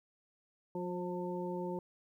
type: harmonic tone with a mistuned harmonic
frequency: 179.1 Hz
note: F3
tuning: 44 cents sharp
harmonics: 1 / 2 / 3 / 5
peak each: -40 / -39 / -43 / -44 dBFS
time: 0.75-1.79 s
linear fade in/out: 2 ms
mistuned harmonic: 3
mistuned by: -20 cents
effects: 12-bit